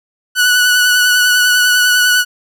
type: tone with vibrato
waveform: sawtooth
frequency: 1480 Hz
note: F#6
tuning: in tune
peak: -5 dBFS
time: 0.35-2.25 s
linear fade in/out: 50 ms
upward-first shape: sine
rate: 10 Hz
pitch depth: 21 cents each way
effects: none